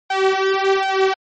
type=tone with flanger; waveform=sawtooth; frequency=385.6 Hz; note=G4; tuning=28 cents flat; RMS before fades=-17 dBFS; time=0.1-1.14 s; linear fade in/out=5 ms; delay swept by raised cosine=1.3 to 4.6 ms; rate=1.3 Hz; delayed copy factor=+0.9; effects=low-pass 4000 Hz 12 dB/octave + MP3 32 kbps